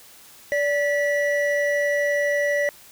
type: tone pair together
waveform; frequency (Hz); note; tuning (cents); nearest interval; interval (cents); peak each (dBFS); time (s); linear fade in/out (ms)
triangle; 578.9 / 1952; D5 / B6; -25 / -21; octave + major sixth; 2104; -19 / -22; 0.52-2.69; 0
effects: white hiss -48 dBFS RMS until 2.91 s